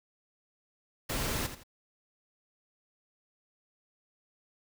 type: noise with echo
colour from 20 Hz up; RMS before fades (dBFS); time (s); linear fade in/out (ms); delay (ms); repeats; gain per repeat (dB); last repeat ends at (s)
pink; -33; 1.09-1.47; 10; 83; 2; -10; 1.636
effects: none